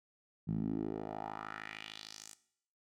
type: tone with band-pass filter sweep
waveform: 10% pulse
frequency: 53.2 Hz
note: G#1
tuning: 42 cents sharp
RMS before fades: -41 dBFS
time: 0.47-2.35 s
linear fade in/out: 20 ms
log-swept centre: 160 to 8200 Hz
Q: 2.7
effects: noise-tail reverb RT60 0.7 s tail -18 dB re dry